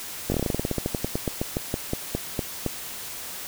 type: slowing click train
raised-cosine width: 2 ms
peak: -11 dBFS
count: 25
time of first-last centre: 0.3-2.663 s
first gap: 20 ms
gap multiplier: 1.12
effects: white hiss -36 dBFS RMS until 3.47 s